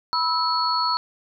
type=tone cluster; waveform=sine; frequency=980 / 1306 / 4377 Hz; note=B5 / E6 / C#8; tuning=-14 / -17 / -23 cents; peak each=-24 dBFS; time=0.13-0.97 s; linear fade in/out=0 ms; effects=none